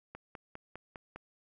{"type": "click train", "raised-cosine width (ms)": 0.5, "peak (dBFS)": -29, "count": 6, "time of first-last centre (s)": [0.15, 1.16], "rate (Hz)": 4.95, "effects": []}